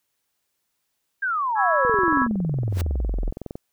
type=exponential sweep; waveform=sine; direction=down; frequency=1633 to 33.89 Hz; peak=-21 dBFS; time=1.22-3.31 s; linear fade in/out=10 ms
type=chord; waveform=sine; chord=C# minor seventh; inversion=third; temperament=equal; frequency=987.8 / 1108.7 / 1318.5 / 1661.2 Hz; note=B5 / C#6 / E6 / G#6; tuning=0 / 0 / 0 / 0 cents; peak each=-24 dBFS; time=1.55-2.28 s; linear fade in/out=50 ms
type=click train; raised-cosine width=2 ms; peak=-19 dBFS; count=38; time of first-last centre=1.85-3.555 s; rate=21.7 Hz
type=noise with exponential growth; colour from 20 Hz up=pink; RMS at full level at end=-30 dBFS; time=2.69-2.81 s; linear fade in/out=0 ms; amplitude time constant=26 ms
effects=white hiss -75 dBFS RMS until 3.72 s